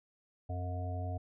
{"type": "harmonic tone with a mistuned harmonic", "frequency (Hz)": 90.1, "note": "F#2", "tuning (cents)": -45, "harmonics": [1, 3, 5, 7, 8], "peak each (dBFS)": [-35, -47, -51, -46, -45], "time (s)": [0.49, 1.18], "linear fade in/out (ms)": 10, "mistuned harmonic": 3, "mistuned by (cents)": -30, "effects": []}